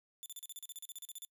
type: tone bursts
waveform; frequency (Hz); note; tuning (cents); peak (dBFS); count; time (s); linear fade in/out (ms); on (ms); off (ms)
10% pulse; 3520; A7; 0; -36; 16; 0.23-1.249; 0; 29; 37
effects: noise-tail reverb RT60 0.1 s tail -25 dB re dry